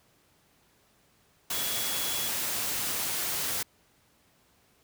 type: tone in noise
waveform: sine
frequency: 3362 Hz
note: G#7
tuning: 20 cents sharp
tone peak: -37 dBFS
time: 1.52-2.28 s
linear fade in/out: 5 ms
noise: white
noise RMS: -31 dBFS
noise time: 1.5-3.63 s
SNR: -9 dB
effects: pink hiss -65 dBFS RMS until 4.83 s + high-pass 60 Hz 12 dB/octave